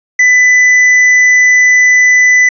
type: tone with tanh clipping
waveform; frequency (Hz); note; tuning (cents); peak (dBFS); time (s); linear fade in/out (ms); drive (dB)
sine; 1996; B6; +18; -5; 0.19-2.49; 5; 7
effects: resampled to 16000 Hz